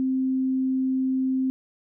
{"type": "tone", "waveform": "sine", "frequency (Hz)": 261.6, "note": "C4", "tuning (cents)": 0, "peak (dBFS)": -21, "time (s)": [0, 1.5], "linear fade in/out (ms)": 0, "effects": []}